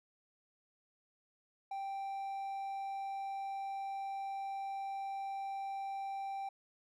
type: tone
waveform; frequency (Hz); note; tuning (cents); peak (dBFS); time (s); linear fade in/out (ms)
triangle; 784; G5; 0; -36; 1.71-6.49; 5
effects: none